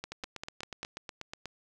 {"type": "two click trains", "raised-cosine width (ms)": 0.2, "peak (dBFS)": [-20, -22], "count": [5, 12], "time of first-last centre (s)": [[0.04, 0.831], [0.12, 1.457]], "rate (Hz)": [5.06, 8.23], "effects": []}